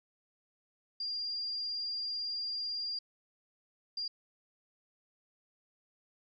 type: tone bursts at uneven times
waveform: sine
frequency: 4794 Hz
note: D8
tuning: 35 cents sharp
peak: -34 dBFS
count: 2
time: 1-2.99 / 3.97-4.08 s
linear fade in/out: 5 ms
effects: none